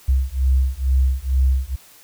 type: beating tone pair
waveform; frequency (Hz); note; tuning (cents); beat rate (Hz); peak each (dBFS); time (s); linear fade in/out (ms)
sine; 64.6 / 66.8; C2 / C2; -21 / +36; 2.2; -18; 0.08-1.76; 10
effects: white hiss -48 dBFS RMS until 2.03 s